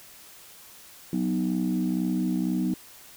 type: chord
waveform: sine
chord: B major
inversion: second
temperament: equal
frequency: 185 / 246.9 / 311.1 Hz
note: F#3 / B3 / D#4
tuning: 0 / 0 / 0 cents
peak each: -26 / -27 / -28 dBFS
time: 1.13-2.74 s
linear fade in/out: 2 ms
effects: tanh soft clip ceiling -17 dBFS + white hiss -49 dBFS RMS until 3.16 s